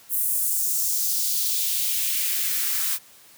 blue noise with high-pass filter sweep, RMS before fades -24 dBFS, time 0.09-2.99 s, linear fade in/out 50 ms, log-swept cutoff 11000 to 1200 Hz, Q 1.5, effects white hiss -51 dBFS RMS until 3.37 s + high-pass 80 Hz 12 dB/octave

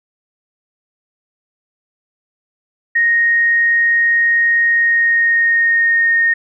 sine tone with pitch glide, 1864.7 to 1846.5 Hz, A#6 to A#6, 0 to -17 cents, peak -10 dBFS, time 2.95-6.34 s, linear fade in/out 10 ms, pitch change -17 cents, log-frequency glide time 4.69-6.15 s, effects none

